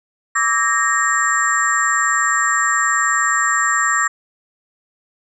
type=tone cluster; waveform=sine; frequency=1157 / 1296 / 1627 / 1856 / 7400 Hz; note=D6 / E6 / G#6 / A#6 / A#8; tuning=-26 / -30 / -36 / -8 / -14 cents; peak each=-19 / -23 / -24 / -18 / -22 dBFS; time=0.35-4.08 s; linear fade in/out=10 ms; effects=none